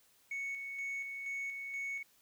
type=tone with tremolo; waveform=sine; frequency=2217 Hz; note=C#7; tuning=in tune; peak=-34 dBFS; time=0.31-2.03 s; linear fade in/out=5 ms; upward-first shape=square; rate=2.1 Hz; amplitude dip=45%; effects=tanh soft clip ceiling -35 dBFS + white hiss -68 dBFS RMS until 2.21 s